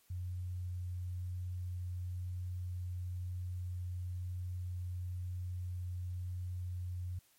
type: tone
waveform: sine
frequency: 89.9 Hz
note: F#2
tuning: 49 cents flat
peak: -37 dBFS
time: 0.1-7.19 s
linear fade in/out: 5 ms
effects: white hiss -69 dBFS RMS until 7.38 s + MP3 64 kbps